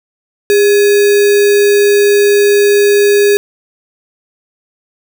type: tone with sample-and-hold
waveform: sine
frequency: 407.8 Hz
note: G#4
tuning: 32 cents flat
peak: -5 dBFS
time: 0.5-3.37 s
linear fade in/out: 0 ms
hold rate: 2100 Hz
effects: none